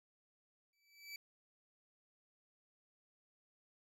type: tone with exponential growth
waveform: 25% pulse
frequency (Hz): 2309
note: D7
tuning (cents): -30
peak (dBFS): -40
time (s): 0.73-1.16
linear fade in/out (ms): 2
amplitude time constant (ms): 93
effects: none